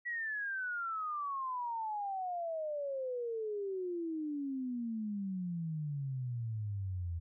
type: exponential sweep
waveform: sine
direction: down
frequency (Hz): 1947 to 82.41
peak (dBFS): -35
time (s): 0.05-7.2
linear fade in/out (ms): 20
effects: none